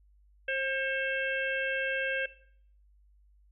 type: harmonic tone with a mistuned harmonic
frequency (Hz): 533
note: C5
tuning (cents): +32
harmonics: 1 / 3 / 4 / 5 / 6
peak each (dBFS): -34 / -32 / -40 / -35 / -44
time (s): 0.48-2.26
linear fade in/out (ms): 5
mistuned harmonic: 4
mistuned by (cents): +48
effects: noise-tail reverb RT60 0.6 s tail -17 dB re dry + added 50 Hz sine -59 dBFS peak until 3.51 s